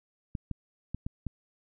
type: clicks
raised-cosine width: 5 ms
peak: -21 dBFS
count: 5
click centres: 0.352 / 0.513 / 0.946 / 1.065 / 1.267 s
effects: none